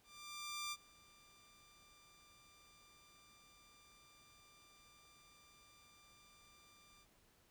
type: tone with ADSR envelope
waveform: 10% pulse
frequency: 1186 Hz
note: D6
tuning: 17 cents sharp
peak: -33 dBFS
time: 0.03-7.07 s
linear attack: 690 ms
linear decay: 44 ms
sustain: -24 dB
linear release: 59 ms
effects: pink hiss -72 dBFS RMS until 7.5 s